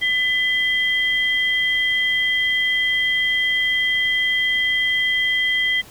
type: tone pair together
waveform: sine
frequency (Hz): 2006 / 3196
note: B6 / G7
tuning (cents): +26 / +33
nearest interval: minor sixth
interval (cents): 807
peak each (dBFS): -18 / -22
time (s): 0.01-5.82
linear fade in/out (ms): 20
effects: pink hiss -44 dBFS RMS until 5.9 s